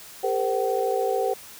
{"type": "tone cluster", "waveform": "sine", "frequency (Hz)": [401.6, 460.6, 514, 759], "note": ["G4", "A#4", "C5", "F#5"], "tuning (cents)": [42, -21, -31, 44], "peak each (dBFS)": -27, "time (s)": [0.23, 1.34], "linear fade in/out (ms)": 10, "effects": ["white hiss -44 dBFS RMS until 1.59 s"]}